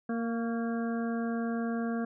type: harmonic tone with a mistuned harmonic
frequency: 231.4 Hz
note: A#3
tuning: 13 cents flat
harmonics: 1 / 2 / 3 / 5 / 6 / 7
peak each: -30 / -38 / -40 / -46 / -46 / -45 dBFS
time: 0.09-2.05 s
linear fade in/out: 5 ms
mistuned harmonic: 5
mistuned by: -33 cents
effects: none